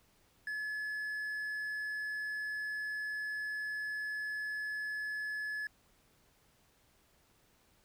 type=tone; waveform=triangle; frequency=1710 Hz; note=A6; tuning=50 cents flat; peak=-34 dBFS; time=0.47-5.67 s; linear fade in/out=2 ms; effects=pink hiss -69 dBFS RMS until 7.84 s